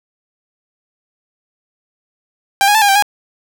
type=tone with pitch steps; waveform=sawtooth; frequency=792 / 825 / 878 / 812 / 784 / 823 Hz; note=G5 / G#5 / A5 / G#5 / G5 / G#5; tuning=+18 / -12 / -4 / -39 / 0 / -16 cents; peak=-5 dBFS; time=2.61-3.024 s; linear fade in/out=0 ms; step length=69 ms; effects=none